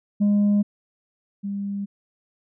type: tone pair in turn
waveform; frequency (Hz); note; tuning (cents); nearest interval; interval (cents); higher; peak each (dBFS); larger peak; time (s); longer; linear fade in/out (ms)
sine; 205 / 200.1; G#3 / G3; -22 / +36; unison; 42; first; -13 / -25; first; 0.2-0.63 / 1.43-1.86; neither; 20
effects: tanh soft clip ceiling -15 dBFS